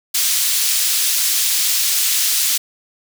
pink high-pass noise, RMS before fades -17 dBFS, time 0.14-2.58 s, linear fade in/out 10 ms, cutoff 4100 Hz, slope 12 dB/octave, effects none

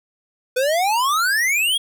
square exponential sweep, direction up, 490 to 3359 Hz, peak -17 dBFS, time 0.56-1.78 s, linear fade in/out 10 ms, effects none

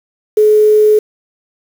sine tone with quantisation, 425.9 Hz, G#4, 44 cents sharp, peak -5 dBFS, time 0.37-0.99 s, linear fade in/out 5 ms, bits 5, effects none

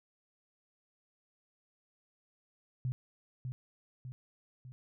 sine tone with echo, 127.1 Hz, C3, 50 cents flat, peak -31 dBFS, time 2.85-2.92 s, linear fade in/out 0 ms, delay 600 ms, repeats 3, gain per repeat -5 dB, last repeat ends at 4.72 s, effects none

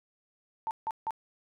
sine tone bursts, 893 Hz, A5, 25 cents sharp, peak -29 dBFS, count 3, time 0.67-1.107 s, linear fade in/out 0 ms, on 39 ms, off 160 ms, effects none

